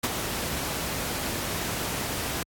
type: noise with ADSR envelope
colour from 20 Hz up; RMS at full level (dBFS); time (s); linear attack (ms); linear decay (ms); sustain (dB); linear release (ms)
pink; -24; 0.03-2.43; 11; 36; -6; 3
effects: high-pass 60 Hz 12 dB/octave + AAC 64 kbps